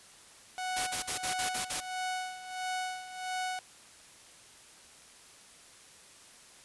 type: tone with tremolo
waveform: sawtooth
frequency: 740 Hz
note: F#5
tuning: in tune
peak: -28 dBFS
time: 0.58-3.59 s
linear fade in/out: 0 ms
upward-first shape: sine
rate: 1.5 Hz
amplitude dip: 75%
type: noise bursts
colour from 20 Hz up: white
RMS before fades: -33 dBFS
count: 7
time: 0.76-1.806 s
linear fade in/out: 10 ms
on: 110 ms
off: 46 ms
effects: white hiss -55 dBFS RMS until 6.64 s + resampled to 24000 Hz